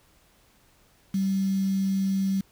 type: tone with quantisation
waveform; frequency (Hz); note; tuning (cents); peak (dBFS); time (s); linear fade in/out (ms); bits
sine; 193.4; G3; -23; -22; 1.14-2.41; 5; 7
effects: pink hiss -61 dBFS RMS until 2.51 s